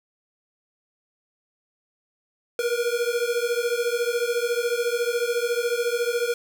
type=beating tone pair; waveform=square; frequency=470 / 484 Hz; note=A#4 / B4; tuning=+14 / -35 cents; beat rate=14 Hz; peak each=-26 dBFS; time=2.59-6.34 s; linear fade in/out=2 ms; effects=none